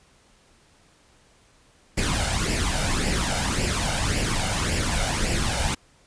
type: noise with flanger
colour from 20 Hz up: pink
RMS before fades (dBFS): -24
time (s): 1.97-5.75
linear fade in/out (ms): 10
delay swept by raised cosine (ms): 0.39 to 1.39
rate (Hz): 1.8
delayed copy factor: +0.6
effects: pink hiss -58 dBFS RMS until 6.06 s + resampled to 22050 Hz